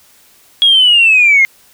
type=linear sweep; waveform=sine; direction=down; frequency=3325 to 2102 Hz; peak=-4 dBFS; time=0.62-1.45 s; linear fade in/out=0 ms; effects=tanh soft clip ceiling 0 dBFS + white hiss -47 dBFS RMS until 1.73 s